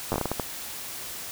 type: slowing click train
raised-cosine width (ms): 1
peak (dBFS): -12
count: 9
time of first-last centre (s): 0.12-0.398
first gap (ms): 9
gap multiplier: 1.37
effects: white hiss -37 dBFS RMS until 1.31 s